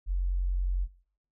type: tone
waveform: sine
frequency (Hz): 45.32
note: F#1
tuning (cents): -35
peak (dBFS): -25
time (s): 0.06-0.88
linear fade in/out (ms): 50
effects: noise-tail reverb RT60 0.6 s tail -23 dB re dry